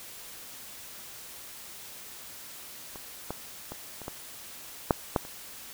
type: clicks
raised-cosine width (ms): 1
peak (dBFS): -28 / -18 / -23 / -28 / -21 / -6 / -9 / -30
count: 8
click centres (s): 2.958 / 3.306 / 3.72 / 4.017 / 4.081 / 4.908 / 5.162 / 5.251
effects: white hiss -45 dBFS RMS until 5.73 s